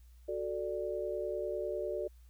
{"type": "chord", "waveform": "sine", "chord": "D major", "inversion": "first", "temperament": "equal", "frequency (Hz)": [370, 440, 587.3], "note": ["F#4", "A4", "D5"], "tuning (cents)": [0, 0, 0], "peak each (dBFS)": [-38, -39, -37], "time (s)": [0.28, 2.08], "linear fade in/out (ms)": 10, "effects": ["added 60 Hz sine -54 dBFS peak until 2.29 s", "white hiss -72 dBFS RMS until 2.29 s"]}